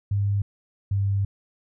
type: tone pair in turn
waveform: sine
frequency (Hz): 100.7 / 99.14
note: G2 / G2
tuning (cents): +47 / +20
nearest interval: unison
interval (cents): 27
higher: first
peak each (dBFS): -20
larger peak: neither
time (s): 0.11-0.42 / 0.91-1.25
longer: second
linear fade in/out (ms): 5
effects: none